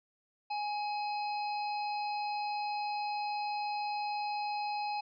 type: harmonic tone with a mistuned harmonic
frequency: 830.6 Hz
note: G#5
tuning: in tune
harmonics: 1 / 3 / 5 / 6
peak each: -33 / -43 / -47 / -49 dBFS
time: 0.5-5.01 s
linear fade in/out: 10 ms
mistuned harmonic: 3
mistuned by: +37 cents
effects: none